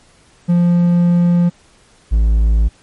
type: tone pair in turn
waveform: triangle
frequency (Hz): 174.1 / 54.84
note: F3 / A1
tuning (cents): -5 / -5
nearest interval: octave + minor sixth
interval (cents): 2000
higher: first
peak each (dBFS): -7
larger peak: neither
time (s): 0.48-1.5 / 2.11-2.69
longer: first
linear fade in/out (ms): 20
effects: pink hiss -50 dBFS RMS until 2.82 s + MP3 48 kbps